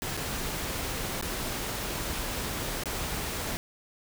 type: noise with dropouts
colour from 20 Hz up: pink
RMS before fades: -33 dBFS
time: 0.02-3.57 s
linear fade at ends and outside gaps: 0 ms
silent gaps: 0.169-0.174 / 1.212-1.225 / 2.836-2.857 s
effects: none